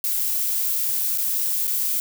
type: noise with dropouts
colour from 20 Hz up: violet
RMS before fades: -23 dBFS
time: 0.04-2 s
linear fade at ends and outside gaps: 1 ms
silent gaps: 1.176-1.182 / 1.671-1.676 s
effects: none